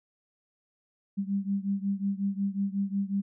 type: beating tone pair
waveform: sine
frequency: 196 / 201.5 Hz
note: G3 / G3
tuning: 0 / +48 cents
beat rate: 5.5 Hz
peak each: -29 / -31 dBFS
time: 1.17-3.22 s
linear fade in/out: 20 ms
effects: none